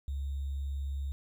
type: tone with sample-and-hold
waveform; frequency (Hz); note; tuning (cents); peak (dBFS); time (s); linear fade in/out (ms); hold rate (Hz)
sine; 69.3; C#2; 0; -32; 0.08-1.12; 0; 3675
effects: none

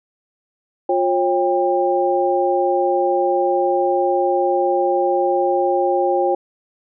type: tone cluster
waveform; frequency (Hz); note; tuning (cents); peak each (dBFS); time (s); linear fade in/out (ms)
sine; 355.4 / 544 / 797; F4 / C#5 / G5; +30 / -33 / +28; -19; 0.89-6.35; 5
effects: none

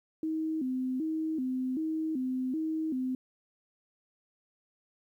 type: tone with vibrato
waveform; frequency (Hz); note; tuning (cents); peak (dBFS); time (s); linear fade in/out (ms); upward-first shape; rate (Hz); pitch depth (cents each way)
sine; 285.4; D4; -49; -29; 0.23-3.15; 2; square; 1.3; 180
effects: 11-bit

